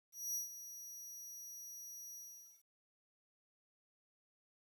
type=tone with ADSR envelope; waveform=sawtooth; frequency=5790 Hz; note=F#8; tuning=38 cents flat; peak=-34 dBFS; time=0.12-2.64 s; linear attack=230 ms; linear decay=130 ms; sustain=-12 dB; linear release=490 ms; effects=12-bit

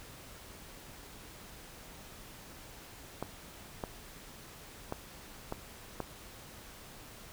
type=clicks; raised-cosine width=1 ms; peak=-21 dBFS; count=5; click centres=3.226 / 3.838 / 4.924 / 5.524 / 6.003 s; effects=pink hiss -51 dBFS RMS until 7.32 s

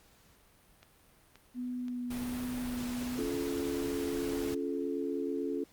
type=click train; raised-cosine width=0.2 ms; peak=-35 dBFS; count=6; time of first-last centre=0.83-3.462 s; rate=1.9 Hz
type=tone with vibrato; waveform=sine; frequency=246.9 Hz; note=B3; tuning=in tune; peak=-34 dBFS; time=1.54-3.25 s; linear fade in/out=50 ms; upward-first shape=sine; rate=1.3 Hz; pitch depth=13 cents each way
type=noise; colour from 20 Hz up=pink; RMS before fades=-43 dBFS; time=2.1-4.55 s; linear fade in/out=10 ms
type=chord; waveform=sine; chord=Db augmented; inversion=none; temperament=just; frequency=277.2 / 346.5 / 433.1 Hz; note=Db4 / F4 / A4; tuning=0 / -14 / -27 cents; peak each=-35 / -37 / -36 dBFS; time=3.18-5.64 s; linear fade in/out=5 ms
effects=pink hiss -63 dBFS RMS until 5.72 s + Opus 48 kbps

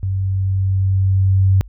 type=tone with level ramp; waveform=sine; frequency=95.7 Hz; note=G2; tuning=41 cents flat; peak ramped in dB=-17 to -9 dBFS; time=0.03-1.61 s; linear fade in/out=0 ms; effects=added 50 Hz sine -35 dBFS peak until 1.68 s

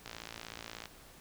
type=click train; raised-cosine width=0.2 ms; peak=-25 dBFS; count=46; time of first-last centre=0.06-0.856 s; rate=56.5 Hz; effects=pink hiss -56 dBFS RMS until 1.2 s

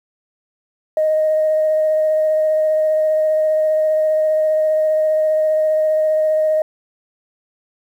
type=tone with vibrato; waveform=sine; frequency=622.3 Hz; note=D#5; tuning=in tune; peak=-12 dBFS; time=0.97-6.62 s; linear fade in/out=2 ms; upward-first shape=square; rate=15 Hz; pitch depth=8 cents each way; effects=tanh soft clip ceiling -8 dBFS + 8-bit

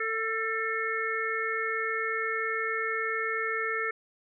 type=harmonic tone with a mistuned harmonic; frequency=446.4 Hz; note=A4; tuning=25 cents sharp; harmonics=1 / 3 / 4 / 5; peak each=-34 / -33 / -32 / -34 dBFS; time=0-3.91 s; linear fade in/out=5 ms; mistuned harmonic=5; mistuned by=-45 cents; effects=none

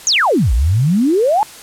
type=exponential two-way sweep; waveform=sine; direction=down then up; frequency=6990 to 53 to 892 Hz; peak=-10 dBFS; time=0.07-1.43 s; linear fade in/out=0 ms; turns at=0.53 s; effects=white hiss -36 dBFS RMS until 1.62 s + low-pass 11000 Hz 12 dB/octave

